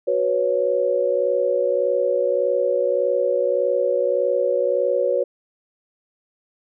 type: chord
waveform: sine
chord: F# suspended fourth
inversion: none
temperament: just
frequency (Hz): 370 / 493.3 / 555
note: F#4 / B4 / C#5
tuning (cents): 0 / -2 / +2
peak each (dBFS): -25 / -21 / -20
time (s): 0.07-5.24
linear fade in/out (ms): 10
effects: none